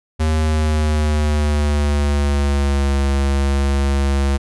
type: tone with pitch glide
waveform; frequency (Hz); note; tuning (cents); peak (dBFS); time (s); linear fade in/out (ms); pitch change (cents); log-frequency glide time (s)
square; 78.2 to 69.27; D#2 to C#2; +9 to -1; -15; 0.19-4.38; 20; -210; 0.38-2.93
effects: resampled to 24000 Hz